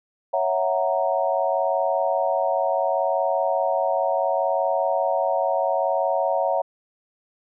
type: chord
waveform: sine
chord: F# dominant seventh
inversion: second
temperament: equal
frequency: 554.4 / 659.3 / 740 / 932.3 Hz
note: C#5 / E5 / F#5 / A#5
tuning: 0 / 0 / 0 / 0 cents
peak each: -24 / -24 / -25 / -27 dBFS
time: 0.33-6.62 s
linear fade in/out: 10 ms
effects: none